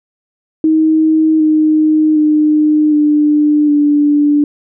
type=tone with pitch steps; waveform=sine; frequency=315.4 / 309.6 / 304 / 298.4 / 292.9 Hz; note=D#4 / D#4 / D#4 / D4 / D4; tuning=+24 / -9 / -40 / +28 / -5 cents; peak=-7 dBFS; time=0.64-4.44 s; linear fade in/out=2 ms; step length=760 ms; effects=none